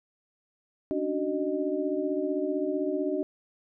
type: tone cluster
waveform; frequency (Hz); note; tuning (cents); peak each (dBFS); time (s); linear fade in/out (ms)
sine; 283.6 / 299.3 / 374.6 / 615; C#4 / D4 / F#4 / D#5; +40 / +33 / +21 / -20; -34 / -31 / -30 / -33; 0.91-3.23; 0
effects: none